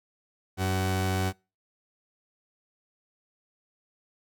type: tone pair together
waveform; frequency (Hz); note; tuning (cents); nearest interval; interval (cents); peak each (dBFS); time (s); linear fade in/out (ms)
sawtooth; 94 / 376; F#2 / F#4; +28 / +28; 2 octaves; 2400; -22 / -26; 0.57-1.33; 50
effects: noise-tail reverb RT60 0.3 s tail -26 dB re dry

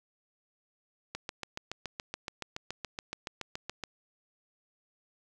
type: click train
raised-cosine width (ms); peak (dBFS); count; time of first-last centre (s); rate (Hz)
0.2; -19; 20; 1.15-3.837; 7.07
effects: none

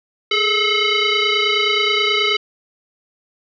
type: tone with frequency modulation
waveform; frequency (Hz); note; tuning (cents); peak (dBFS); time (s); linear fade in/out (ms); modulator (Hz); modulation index
sine; 415.3; G#4; 0; -14; 0.31-2.37; 5; 860; 4.2
effects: none

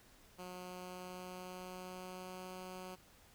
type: tone with pitch glide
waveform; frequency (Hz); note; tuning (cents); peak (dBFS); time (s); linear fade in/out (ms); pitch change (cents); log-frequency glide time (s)
10% pulse; 181.3 to 184.36; F#3 to F#3; -35 to -6; -38; 0.38-2.96; 20; +29; 0.61-2.48
effects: pink hiss -64 dBFS RMS until 3.34 s

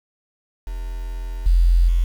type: tone with level steps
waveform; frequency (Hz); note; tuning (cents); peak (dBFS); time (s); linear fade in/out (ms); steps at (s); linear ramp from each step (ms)
sine; 43.07; F1; -23; -25 / -11 / -14; 0.67-2.04; 0; 1.46 / 1.88; 5
effects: 7-bit

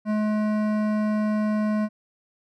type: tone with hard clipping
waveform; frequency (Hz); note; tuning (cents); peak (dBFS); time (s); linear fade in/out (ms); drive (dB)
triangle; 212.8; G#3; +42; -23; 0.05-1.89; 50; 18
effects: none

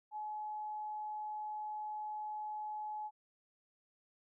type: tone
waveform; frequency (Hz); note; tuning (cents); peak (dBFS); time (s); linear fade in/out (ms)
sine; 850; G#5; +40; -39; 0.11-3.11; 50
effects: none

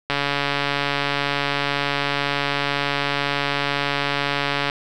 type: click train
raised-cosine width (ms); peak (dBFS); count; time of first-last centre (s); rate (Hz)
0.3; -5; 654; 0.1-4.699; 142
effects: none

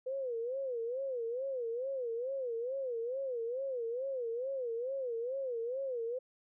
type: tone with vibrato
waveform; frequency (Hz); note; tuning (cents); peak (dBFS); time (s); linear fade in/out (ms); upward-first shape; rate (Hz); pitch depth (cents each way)
sine; 499.6; B4; +20; -34; 0.06-6.19; 10; sine; 2.3; 160
effects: none

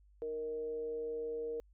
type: tone with frequency modulation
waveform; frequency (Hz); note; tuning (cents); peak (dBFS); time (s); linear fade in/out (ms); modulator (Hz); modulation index
sine; 466.2; A#4; 0; -36; 0.22-1.6; 0; 162; 0.3
effects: added 50 Hz sine -61 dBFS peak until 1.73 s

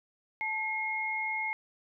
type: tone pair together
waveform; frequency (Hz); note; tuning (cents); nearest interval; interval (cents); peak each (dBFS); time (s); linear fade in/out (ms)
sine; 872.7 / 2150; A5 / C7; -14 / +47; octave + major third; 1561; -36 / -31; 0.41-1.53; 0
effects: none

